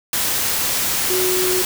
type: tone in noise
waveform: sine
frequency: 367.9 Hz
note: F#4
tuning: 10 cents flat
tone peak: -19 dBFS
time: 1.1-1.62 s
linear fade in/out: 2 ms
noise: white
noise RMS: -20 dBFS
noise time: 0.13-1.65 s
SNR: -2 dB
effects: none